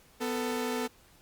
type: tone pair together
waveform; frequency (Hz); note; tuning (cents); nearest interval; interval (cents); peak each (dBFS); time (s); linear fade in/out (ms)
sawtooth; 249.1 / 443.8; B3 / A4; +15 / +15; minor seventh; 1000; -29 / -29; 0.2-0.88; 20
effects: pink hiss -60 dBFS RMS until 1.21 s + Opus 48 kbps